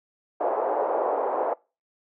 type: band-pass noise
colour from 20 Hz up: pink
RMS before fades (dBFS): -25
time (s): 0.4-1.54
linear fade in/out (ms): 10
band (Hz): 460 to 850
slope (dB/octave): 24
effects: noise-tail reverb RT60 0.3 s tail -24 dB re dry + high-pass 300 Hz 12 dB/octave